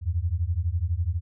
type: beating tone pair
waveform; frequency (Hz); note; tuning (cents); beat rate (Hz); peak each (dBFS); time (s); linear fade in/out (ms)
sine; 80.1 / 92.1; E2 / F#2; -49 / -7; 12; -26; 0.01-1.21; 50
effects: none